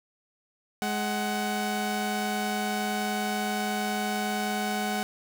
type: tone pair together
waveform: sawtooth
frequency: 209.5 / 747.7 Hz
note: G#3 / F#5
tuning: +15 / +18 cents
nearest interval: octave + minor seventh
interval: 2203 cents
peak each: -26 dBFS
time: 0.82-5.03 s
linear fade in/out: 0 ms
effects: none